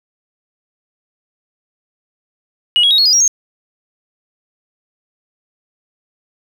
sine tone with pitch steps, 2904 / 3317 / 3788 / 4326 / 4941 / 5643 / 6444 Hz, F#7 / G#7 / A#7 / C#8 / D#8 / F8 / G8, -33 / -3 / +27 / -43 / -13 / +17 / +47 cents, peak -7 dBFS, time 2.76-3.278 s, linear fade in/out 0 ms, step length 74 ms, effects tanh soft clip ceiling -4 dBFS + 8-bit

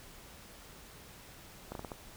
slowing click train, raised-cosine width 1 ms, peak -26 dBFS, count 5, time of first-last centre 1.72-1.918 s, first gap 32 ms, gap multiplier 1.3, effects pink hiss -53 dBFS RMS until 2.16 s

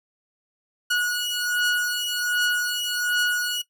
sawtooth beating tone pair, 1456 / 1457.3 Hz, F#6 / F#6, -28 / -27 cents, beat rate 1.3 Hz, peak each -22 dBFS, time 0.9-3.62 s, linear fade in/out 10 ms, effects noise-tail reverb RT60 0.1 s tail -17 dB re dry

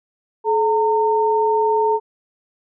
sine tone pair together, 429.7 / 913 Hz, A4 / A#5, -41 / -36 cents, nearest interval octave + minor second, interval 1305 cents, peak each -17 dBFS, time 0.44-2 s, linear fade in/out 50 ms, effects none

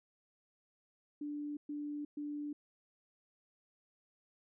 sine tone bursts, 293.7 Hz, D4, in tune, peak -38 dBFS, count 3, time 1.21-2.53 s, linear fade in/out 5 ms, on 360 ms, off 120 ms, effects none

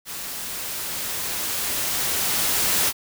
white noise with level ramp, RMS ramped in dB -33 to -20 dBFS, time 0.05-2.93 s, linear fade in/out 50 ms, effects none

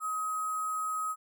sine tone with sample-and-hold, 1265 Hz, D#6, 28 cents sharp, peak -30 dBFS, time 0-1.16 s, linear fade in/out 50 ms, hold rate 8820 Hz, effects none

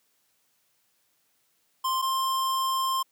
square tone pair in turn, 1046.5 / 1054.4 Hz, C6 / C6, 0 / +13 cents, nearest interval unison, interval 13 cents, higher second, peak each -25 dBFS, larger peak neither, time 1.84-2.02 / 2.02-3.03 s, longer second, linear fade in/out 10 ms, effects white hiss -70 dBFS RMS until 3.11 s + high-pass 80 Hz 12 dB/octave

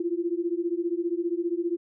sine beating tone pair, 336.4 / 351.4 Hz, E4 / F4, +35 / +11 cents, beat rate 15 Hz, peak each -28 dBFS, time 0-1.77 s, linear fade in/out 5 ms, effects none

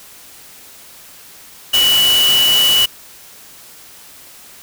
sine tone in noise, 2952 Hz, F#7, 5 cents flat, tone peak -10 dBFS, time 1.73-2.86 s, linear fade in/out 10 ms, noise white, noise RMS -19 dBFS, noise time 1.73-2.86 s, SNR +6 dB, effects white hiss -40 dBFS RMS until 4.62 s

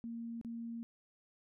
sine tone with dropouts, 231.8 Hz, A#3, 10 cents flat, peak -40 dBFS, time 0.04-0.83 s, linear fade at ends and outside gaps 0 ms, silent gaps 0.413-0.448 s, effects none

